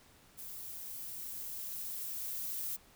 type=noise with level ramp; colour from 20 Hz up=violet; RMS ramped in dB=-46 to -38 dBFS; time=0.37-2.77 s; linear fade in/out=20 ms; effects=pink hiss -62 dBFS RMS until 2.95 s